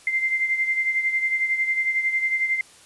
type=beating tone pair; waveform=sine; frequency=2086 / 2097 Hz; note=C7 / C7; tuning=-6 / +3 cents; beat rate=11 Hz; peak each=-21 / -28 dBFS; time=0.07-2.61 s; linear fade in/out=2 ms; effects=white hiss -50 dBFS RMS until 2.85 s + resampled to 24000 Hz